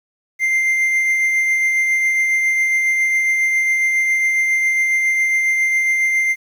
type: tone with tremolo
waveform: triangle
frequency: 2093 Hz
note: C7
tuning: in tune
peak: -11 dBFS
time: 0.39-6.36 s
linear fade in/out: 50 ms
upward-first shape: triangle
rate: 7.3 Hz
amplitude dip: 30%
effects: 8-bit